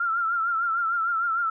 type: tone with vibrato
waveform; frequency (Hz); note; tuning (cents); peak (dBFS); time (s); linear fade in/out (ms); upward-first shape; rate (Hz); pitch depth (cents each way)
sine; 1362; F6; -44; -22; 0-1.5; 5; triangle; 6.6; 83
effects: none